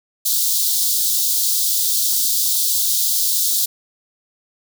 white high-pass noise, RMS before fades -18 dBFS, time 0.25-3.66 s, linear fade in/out 10 ms, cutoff 3600 Hz, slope 48 dB/octave, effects none

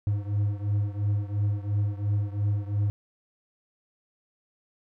triangle beating tone pair, 101.6 / 104.5 Hz, G#2 / G#2, -38 / +11 cents, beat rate 2.9 Hz, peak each -24 / -27 dBFS, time 0.07-2.9 s, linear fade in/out 0 ms, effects none

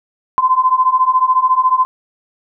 sine beating tone pair, 1019 / 1033 Hz, C6 / C6, -46 / -22 cents, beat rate 14 Hz, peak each -14 / -12 dBFS, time 0.38-1.85 s, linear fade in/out 0 ms, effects none

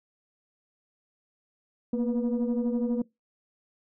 sine tone cluster, 232.9 / 245 / 488.4 Hz, A#3 / B3 / B4, -1 / -14 / -19 cents, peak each -25 / -30 / -31 dBFS, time 1.93-3.02 s, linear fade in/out 5 ms, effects noise-tail reverb RT60 0.2 s tail -23 dB re dry + tanh soft clip ceiling -20 dBFS

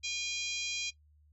harmonic tone, 808 Hz, G#5, 48 cents flat, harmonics 3 / 4 / 5 / 6 / 7 / 8 / 9, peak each -37 / -39 / -41 / -43 / -44 / -45 / -46 dBFS, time 0.03-0.91 s, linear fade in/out 20 ms, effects noise-tail reverb RT60 0.1 s tail -17 dB re dry + added 75 Hz sine -61 dBFS peak until 1.32 s

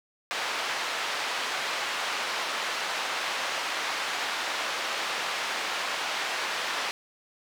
pink band-pass noise, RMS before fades -31 dBFS, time 0.31-6.91 s, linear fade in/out 0 ms, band 830 to 4400 Hz, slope 12 dB/octave, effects none

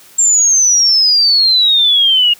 sine exponential sweep, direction down, 7450 to 2834 Hz, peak -7 dBFS, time 0.18-2.34 s, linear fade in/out 10 ms, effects white hiss -42 dBFS RMS until 2.39 s + high-pass 60 Hz 12 dB/octave

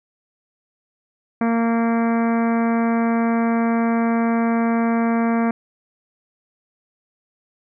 harmonic tone, 230.5 Hz, A#3, 19 cents flat, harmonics 1 / 2 / 3 / 4 / 5 / 6 / 7 / 8 / 9 / 10, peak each -17 / -27 / -26 / -31 / -31 / -35 / -35 / -40 / -38 / -39 dBFS, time 1.41-5.51 s, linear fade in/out 2 ms, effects none

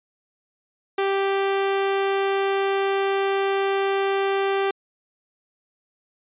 sawtooth tone, 392 Hz, G4, in tune, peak -16 dBFS, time 0.98-4.71 s, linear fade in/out 5 ms, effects resampled to 8000 Hz

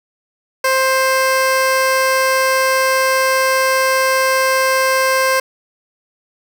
15% pulse tone, 525 Hz, C5, 6 cents sharp, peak -6 dBFS, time 0.64-5.4 s, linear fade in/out 5 ms, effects none

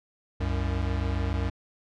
square tone pair together, 65.23 / 92.5 Hz, C2 / F#2, -5 / 0 cents, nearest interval tritone, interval 605 cents, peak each -29 / -29 dBFS, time 0.4-1.5 s, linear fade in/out 10 ms, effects low-pass 4000 Hz 12 dB/octave

